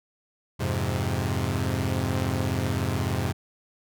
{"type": "chord", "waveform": "sawtooth", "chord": "F minor", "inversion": "none", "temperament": "equal", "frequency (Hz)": [87.31, 103.83, 130.81], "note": ["F2", "Ab2", "C3"], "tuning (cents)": [0, 0, 0], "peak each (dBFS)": -25, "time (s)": [0.59, 3.33], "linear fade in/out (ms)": 20, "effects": []}